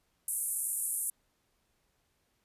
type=band-pass noise; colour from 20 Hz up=pink; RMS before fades=-34 dBFS; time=0.28-1.1 s; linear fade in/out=2 ms; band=8800 to 12000 Hz; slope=48 dB/octave; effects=pink hiss -75 dBFS RMS until 2.44 s + resampled to 32000 Hz